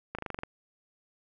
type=slowing click train; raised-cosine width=0.5 ms; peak=-20 dBFS; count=8; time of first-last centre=0.15-0.434 s; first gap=36 ms; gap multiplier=1.04; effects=none